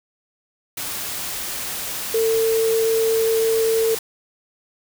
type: tone in noise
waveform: sine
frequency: 449.1 Hz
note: A4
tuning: 35 cents sharp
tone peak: -16 dBFS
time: 2.14-3.95 s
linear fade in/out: 5 ms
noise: white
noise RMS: -28 dBFS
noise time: 0.77-3.99 s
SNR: +9 dB
effects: none